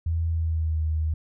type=tone with pitch glide; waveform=sine; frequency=82.4 to 78.5 Hz; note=E2 to D#2; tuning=0 to +16 cents; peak=-22 dBFS; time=0.06-1.14 s; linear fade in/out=5 ms; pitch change=-84 cents; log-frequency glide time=0.29-0.81 s; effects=none